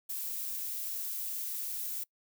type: noise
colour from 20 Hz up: violet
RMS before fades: -37 dBFS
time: 0.09-2.04 s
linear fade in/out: 10 ms
effects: noise-tail reverb RT60 0.1 s tail -24 dB re dry